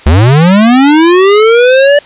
square linear sweep, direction up, 67.2 to 587.3 Hz, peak -3 dBFS, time 0.06-1.99 s, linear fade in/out 5 ms, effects white hiss -34 dBFS RMS until 2.05 s + resampled to 8000 Hz

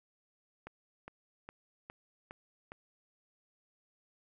click train, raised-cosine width 0.5 ms, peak -30 dBFS, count 6, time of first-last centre 0.67-2.719 s, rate 2.44 Hz, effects none

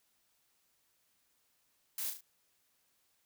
blue noise with echo, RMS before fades -38 dBFS, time 1.98-2.1 s, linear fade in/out 2 ms, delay 36 ms, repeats 3, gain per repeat -6 dB, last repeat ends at 2.208 s, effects white hiss -75 dBFS RMS until 3.25 s

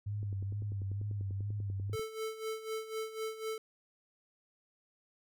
sine tone with vibrato, 100.5 Hz, G2, 44 cents sharp, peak -34 dBFS, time 0.06-1.96 s, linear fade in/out 10 ms, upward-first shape sine, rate 2.2 Hz, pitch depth 59 cents each way
click train, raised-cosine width 3 ms, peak -35 dBFS, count 19, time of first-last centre 0.23-1.995 s, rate 10.2 Hz
square tone with tremolo, 440 Hz, A4, in tune, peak -35 dBFS, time 1.93-3.58 s, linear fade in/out 2 ms, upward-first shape sine, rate 4 Hz, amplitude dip 75%
effects none

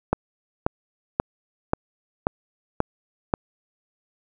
click train, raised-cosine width 1 ms, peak -5 dBFS, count 7, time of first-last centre 0.13-3.339 s, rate 1.87 Hz, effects none

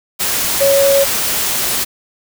sine tone in noise, 554.4 Hz, C#5, in tune, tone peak -9 dBFS, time 0.6-1.05 s, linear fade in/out 20 ms, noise white, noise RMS -17 dBFS, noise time 0.19-1.85 s, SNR +5 dB, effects none

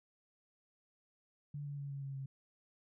sine tone with pitch steps, 145.1 / 143.1 / 141.13 / 139.19 / 137.27 / 135.38 Hz, D3 / D3 / C#3 / C#3 / C#3 / C#3, -21 / -45 / +31 / +7 / -17 / -41 cents, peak -40 dBFS, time 1.54-2.26 s, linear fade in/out 5 ms, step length 120 ms, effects none

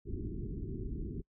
pink low-pass noise, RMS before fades -39 dBFS, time 0.05-1.22 s, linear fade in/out 20 ms, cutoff 410 Hz, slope 96 dB/octave, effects noise-tail reverb RT60 0.1 s tail -25 dB re dry

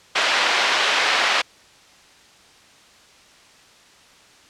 white band-pass noise, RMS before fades -19 dBFS, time 0.15-1.42 s, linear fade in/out 10 ms, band 600 to 3200 Hz, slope 12 dB/octave, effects white hiss -50 dBFS RMS until 4.49 s + low-pass 6000 Hz 12 dB/octave

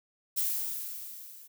violet noise with level ramp, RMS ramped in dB -28 to -51 dBFS, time 0.36-1.48 s, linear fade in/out 20 ms, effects none

